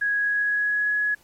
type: tone with pitch glide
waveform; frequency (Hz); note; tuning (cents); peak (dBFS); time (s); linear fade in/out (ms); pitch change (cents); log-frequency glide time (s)
sine; 1659 to 1684.1; G#6 to G#6; -2 to +24; -20; 0.01-1.15; 10; +26; 0.13-0.95
effects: pink hiss -57 dBFS RMS until 1.23 s + MP3 64 kbps